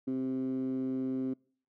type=tone with band-pass filter; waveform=15% pulse; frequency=130.81 Hz; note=C3; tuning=in tune; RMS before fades=-33 dBFS; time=0.07-1.34 s; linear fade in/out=10 ms; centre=290 Hz; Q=8.4; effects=noise-tail reverb RT60 0.5 s tail -26 dB re dry